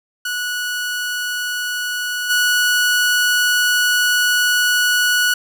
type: tone with level steps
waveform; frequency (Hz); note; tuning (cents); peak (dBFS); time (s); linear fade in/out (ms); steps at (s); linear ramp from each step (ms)
sawtooth; 1469; F#6; -13; -17 / -10; 0.25-5.34; 5; 2.29; 20
effects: none